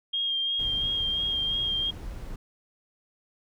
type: tone with vibrato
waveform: sine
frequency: 3224 Hz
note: G7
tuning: 48 cents sharp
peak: -25 dBFS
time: 0.13-1.91 s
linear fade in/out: 10 ms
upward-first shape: sine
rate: 2.9 Hz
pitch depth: 21 cents each way
type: noise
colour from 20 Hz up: brown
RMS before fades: -38 dBFS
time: 0.59-2.36 s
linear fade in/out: 5 ms
effects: none